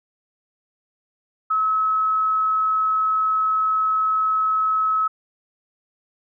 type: tone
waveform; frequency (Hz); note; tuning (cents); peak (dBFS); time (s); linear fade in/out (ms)
sine; 1289; E6; -39; -17; 1.5-5.08; 10
effects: none